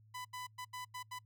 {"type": "tone bursts at uneven times", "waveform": "sawtooth", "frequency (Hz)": 999, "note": "B5", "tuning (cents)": 20, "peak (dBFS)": -39, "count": 6, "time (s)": [[0.14, 0.25], [0.33, 0.47], [0.58, 0.65], [0.73, 0.85], [0.94, 1.03], [1.11, 1.19]], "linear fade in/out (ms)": 10, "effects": ["noise-tail reverb RT60 0.1 s tail -25 dB re dry", "added 108 Hz sine -61 dBFS peak until 1.25 s"]}